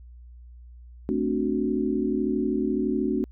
sine chord, D dominant seventh, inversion second, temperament equal, 220 / 261.6 / 293.7 / 370 Hz, A3 / C4 / D4 / F#4, 0 / 0 / 0 / 0 cents, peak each -28 dBFS, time 1.09-3.24 s, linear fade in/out 0 ms, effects added 60 Hz sine -43 dBFS peak until 3.31 s

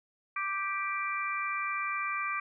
harmonic tone, 392 Hz, G4, in tune, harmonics 3 / 4 / 5 / 6, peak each -33 / -40 / -40 / -35 dBFS, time 0.36-2.4 s, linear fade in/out 5 ms, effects none

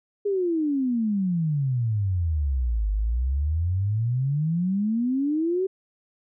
sine exponential two-way sweep, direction down then up, 415.3 to 49.58 to 388.2 Hz, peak -21 dBFS, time 0.25-5.67 s, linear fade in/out 10 ms, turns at 2.91 s, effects none

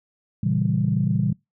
sine chord, A# diminished seventh, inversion none, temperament equal, 116.54 / 138.59 / 164.81 / 196 Hz, A#2 / C#3 / E3 / G3, 0 / 0 / 0 / 0 cents, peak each -24 dBFS, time 0.43-1.33 s, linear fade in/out 5 ms, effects noise-tail reverb RT60 0.2 s tail -24 dB re dry + tanh soft clip ceiling -8 dBFS

